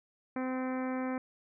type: harmonic tone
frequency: 257.7 Hz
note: C4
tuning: 26 cents flat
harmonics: 1 / 2 / 3 / 4 / 5 / 6 / 7 / 8 / 9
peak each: -33 / -39 / -43 / -45 / -47 / -49 / -50 / -51 / -52 dBFS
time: 0.36-1.18 s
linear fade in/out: 2 ms
effects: none